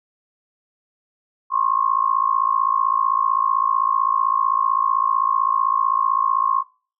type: tone with amplitude modulation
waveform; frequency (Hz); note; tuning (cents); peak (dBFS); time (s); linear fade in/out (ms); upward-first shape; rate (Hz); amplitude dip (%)
sine; 1079; C#6; -47; -12; 1.5-6.64; 50; sine; 55.7; 95
effects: noise-tail reverb RT60 0.4 s tail -22 dB re dry